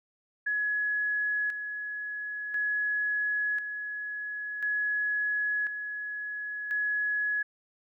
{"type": "tone with tremolo", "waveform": "sine", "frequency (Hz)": 1687, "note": "G#6", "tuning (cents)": 27, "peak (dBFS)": -26, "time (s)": [0.46, 7.43], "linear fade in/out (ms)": 10, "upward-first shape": "square", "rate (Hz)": 0.48, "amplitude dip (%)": 55, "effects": []}